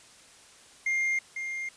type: tone with echo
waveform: triangle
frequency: 2115 Hz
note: C7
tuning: 18 cents sharp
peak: -23 dBFS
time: 0.86-1.19 s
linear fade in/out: 5 ms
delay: 500 ms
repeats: 1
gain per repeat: -7 dB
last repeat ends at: 1.69 s
effects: white hiss -54 dBFS RMS until 1.76 s + resampled to 22050 Hz